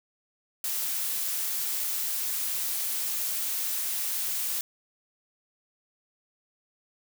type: noise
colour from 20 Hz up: blue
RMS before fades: -30 dBFS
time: 0.64-4.61 s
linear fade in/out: 2 ms
effects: none